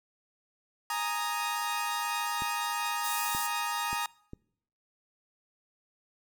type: chord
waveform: sawtooth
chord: Ab suspended second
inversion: none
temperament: equal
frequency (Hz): 830.6 / 932.3 / 1244.5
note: Ab5 / Bb5 / Eb6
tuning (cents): 0 / 0 / 0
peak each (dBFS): -33 / -29 / -31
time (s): 0.9-4.06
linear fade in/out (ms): 2
type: clicks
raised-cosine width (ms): 3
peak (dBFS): -28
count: 4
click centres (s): 2.421 / 3.349 / 3.93 / 4.334
type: high-pass noise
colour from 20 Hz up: pink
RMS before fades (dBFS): -37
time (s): 3.03-3.48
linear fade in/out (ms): 20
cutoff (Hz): 6600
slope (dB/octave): 24
effects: noise-tail reverb RT60 0.7 s tail -24 dB re dry